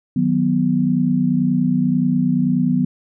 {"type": "chord", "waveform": "sine", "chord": "B major", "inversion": "first", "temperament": "equal", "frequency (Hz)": [155.56, 185, 246.9], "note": ["D#3", "F#3", "B3"], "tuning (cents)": [0, 0, 0], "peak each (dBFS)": [-21, -19, -17], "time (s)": [0.16, 2.85], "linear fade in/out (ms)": 5, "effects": []}